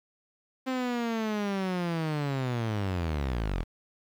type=linear sweep; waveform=sawtooth; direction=down; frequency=262.7 to 38.55 Hz; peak=-24 dBFS; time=0.66-3.64 s; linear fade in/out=20 ms; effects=low-pass 4000 Hz 12 dB/octave + 9-bit